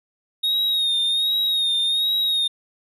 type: tone with vibrato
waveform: triangle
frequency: 3729 Hz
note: A#7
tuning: in tune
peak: -17 dBFS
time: 0.43-2.48 s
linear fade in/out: 10 ms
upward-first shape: sine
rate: 1.3 Hz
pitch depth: 51 cents each way
effects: none